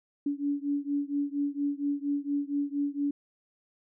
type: beating tone pair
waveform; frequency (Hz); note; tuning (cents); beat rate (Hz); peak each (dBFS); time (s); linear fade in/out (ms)
sine; 283.9 / 288.2; C#4 / D4; +41 / -33; 4.3; -30 / -31; 0.26-3.11; 5
effects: none